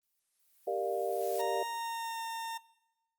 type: noise with exponential growth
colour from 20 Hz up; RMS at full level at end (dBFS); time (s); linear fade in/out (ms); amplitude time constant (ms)
blue; -42; 0.03-1.41; 1; 300
type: chord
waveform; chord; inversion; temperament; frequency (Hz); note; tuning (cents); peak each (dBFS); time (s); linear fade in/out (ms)
sine; G minor seventh; none; equal with one note detuned; 392 / 466.2 / 597.9 / 698.5; G4 / Bb4 / D5 / F5; 0 / 0 / +31 / 0; -36 / -36 / -36 / -36; 0.67-1.63; 5
type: tone with pitch glide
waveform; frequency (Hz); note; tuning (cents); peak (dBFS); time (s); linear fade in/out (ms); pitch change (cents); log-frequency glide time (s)
40% pulse; 930 to 911.4; A#5 to A#5; -4 to -39; -35; 1.39-2.58; 10; -35; 1.66-2.21
effects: noise-tail reverb RT60 0.9 s tail -19 dB re dry + Opus 32 kbps